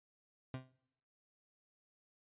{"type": "tone with exponential decay", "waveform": "30% pulse", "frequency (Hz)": 130, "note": "C3", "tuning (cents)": -11, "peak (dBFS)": -35, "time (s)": [0.54, 0.72], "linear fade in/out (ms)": 2, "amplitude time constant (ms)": 38, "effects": ["noise-tail reverb RT60 1.0 s tail -26 dB re dry", "resampled to 8000 Hz"]}